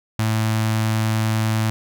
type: tone with notch filter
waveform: sawtooth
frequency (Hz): 110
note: A2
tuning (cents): 0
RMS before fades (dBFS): -20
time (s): 0.19-1.7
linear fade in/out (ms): 0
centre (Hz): 440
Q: 1.3
effects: none